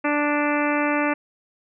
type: harmonic tone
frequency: 293.7 Hz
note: D4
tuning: in tune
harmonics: 1 / 2 / 3 / 4 / 5 / 6 / 7 / 8 / 9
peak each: -23 / -26 / -28 / -29 / -30 / -31 / -31 / -32 / -33 dBFS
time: 0.04-1.14 s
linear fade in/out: 10 ms
effects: none